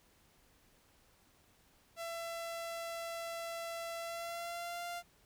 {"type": "tone with pitch glide", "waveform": "sawtooth", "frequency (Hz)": [671, 695.1], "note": ["E5", "F5"], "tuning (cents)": [31, -8], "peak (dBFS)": -36, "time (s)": [1.96, 5.03], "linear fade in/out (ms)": 50, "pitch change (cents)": 61, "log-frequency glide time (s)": [3.99, 4.85], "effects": ["pink hiss -68 dBFS RMS until 5.25 s"]}